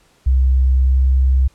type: tone with pitch glide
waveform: sine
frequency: 64.9 to 65.46 Hz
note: C2 to C2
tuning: -13 to +1 cents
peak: -10 dBFS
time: 0.26-1.48 s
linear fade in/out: 10 ms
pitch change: +14 cents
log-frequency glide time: 0.78-1 s
effects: pink hiss -55 dBFS RMS until 1.54 s + low-pass 10000 Hz 12 dB/octave